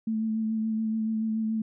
sine tone with vibrato, 220.4 Hz, A3, 3 cents sharp, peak -25 dBFS, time 0.07-1.62 s, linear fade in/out 5 ms, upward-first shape sine, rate 7 Hz, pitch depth 20 cents each way, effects none

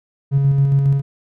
triangle tone with tremolo, 138.59 Hz, C#3, in tune, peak -7 dBFS, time 0.31-1.02 s, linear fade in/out 50 ms, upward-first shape square, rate 7.3 Hz, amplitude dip 40%, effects tanh soft clip ceiling -7 dBFS

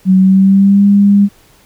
sine tone with pitch glide, 187.9 to 201.4 Hz, F#3 to G3, +27 to +47 cents, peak -4 dBFS, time 0.05-1.29 s, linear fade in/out 50 ms, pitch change +120 cents, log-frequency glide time 0.17-0.86 s, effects pink hiss -47 dBFS RMS until 1.65 s

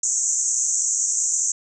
pink band-pass noise, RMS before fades -22 dBFS, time 0.03-1.52 s, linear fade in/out 5 ms, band 6200 to 7700 Hz, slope 96 dB/octave, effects none

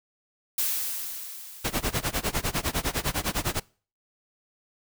blue noise with exponential decay, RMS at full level -25 dBFS, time 0.58-2.65 s, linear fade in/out 5 ms, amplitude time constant 450 ms
pink noise with tremolo, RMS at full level -25 dBFS, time 1.64-3.6 s, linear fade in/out 10 ms, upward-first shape sine, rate 9.9 Hz, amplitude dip 95%
effects noise-tail reverb RT60 0.4 s tail -24 dB re dry

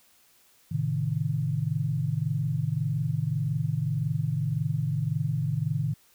sine chord, A diminished, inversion none, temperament equal with one note detuned, 110 / 133.79 / 155.56 Hz, A2 / C3 / Eb3, 0 / +39 / 0 cents, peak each -31 / -29 / -28 dBFS, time 0.71-5.94 s, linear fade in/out 10 ms, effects white hiss -61 dBFS RMS until 6.14 s

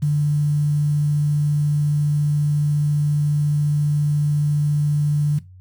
sine tone with quantisation, 147.6 Hz, D3, 9 cents sharp, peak -15 dBFS, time 0.02-5.39 s, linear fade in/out 10 ms, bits 7, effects noise-tail reverb RT60 0.2 s tail -17 dB re dry + added 92 Hz sine -41 dBFS peak until 5.6 s

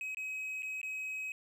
triangle tone with dropouts, 2542 Hz, D#7, 36 cents sharp, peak -35 dBFS, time 0.01-1.32 s, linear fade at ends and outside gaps 1 ms, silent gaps 0.147-0.17 / 0.623-0.63 / 0.815-0.83 s, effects none

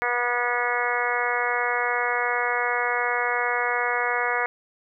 harmonic tone, 242.7 Hz, B3, 30 cents flat, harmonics 2 / 3 / 4 / 5 / 6 / 7 / 8 / 9, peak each -30 / -30 / -30 / -30 / -30 / -30 / -30 / -30 dBFS, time 0.02-4.46 s, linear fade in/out 0 ms, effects none

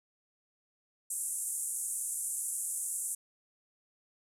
pink band-pass noise, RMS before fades -36 dBFS, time 1.1-3.15 s, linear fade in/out 5 ms, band 7800 to 11000 Hz, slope 48 dB/octave, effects none

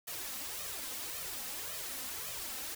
white noise with flanger, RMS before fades -41 dBFS, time 0.07-2.75 s, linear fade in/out 10 ms, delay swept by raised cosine 1.6 to 3.9 ms, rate 1.8 Hz, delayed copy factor +0.8, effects none

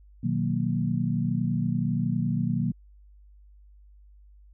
sine chord, B major seventh, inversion none, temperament equal, 123.47 / 155.56 / 185 / 233.1 Hz, B2 / D#3 / F#3 / A#3, 0 / 0 / 0 / 0 cents, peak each -29 dBFS, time 0.23-2.72 s, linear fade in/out 10 ms, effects added 50 Hz sine -50 dBFS peak until 4.53 s

